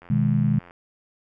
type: click train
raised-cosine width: 0.5 ms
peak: -31 dBFS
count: 61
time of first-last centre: 0.02-0.709 s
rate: 87.1 Hz
type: chord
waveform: sine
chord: G# minor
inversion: first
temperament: just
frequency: 124.59 / 155.74 / 207.7 Hz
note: B2 / D#3 / G#3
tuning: +16 / +2 / 0 cents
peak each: -22 dBFS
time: 0.1-0.59 s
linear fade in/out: 5 ms
effects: none